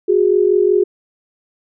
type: tone pair together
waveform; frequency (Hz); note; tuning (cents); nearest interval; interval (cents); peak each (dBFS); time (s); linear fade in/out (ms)
sine; 365.3 / 410.7; F#4 / G#4; -22 / -19; major second; 203; -13; 0.08-0.84; 10
effects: none